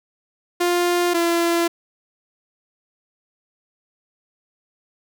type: tone pair in turn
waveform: sawtooth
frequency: 351.1 / 339.7 Hz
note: F4 / F4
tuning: +9 / -48 cents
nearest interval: minor second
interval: 57 cents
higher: first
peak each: -13 dBFS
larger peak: neither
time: 0.6-1.14 / 1.14-1.68 s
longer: neither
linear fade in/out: 10 ms
effects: none